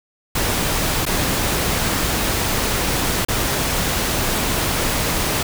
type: noise with dropouts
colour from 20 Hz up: pink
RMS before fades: -20 dBFS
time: 0.35-5.43 s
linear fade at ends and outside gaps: 5 ms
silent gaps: 1.054-1.063 / 3.25-3.284 s
effects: none